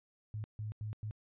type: tone bursts at uneven times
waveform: sine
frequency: 107 Hz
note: A2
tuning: 48 cents flat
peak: -37 dBFS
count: 4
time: 0.34-0.44 / 0.59-0.72 / 0.81-0.93 / 1.03-1.11 s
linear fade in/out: 0 ms
effects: resampled to 8000 Hz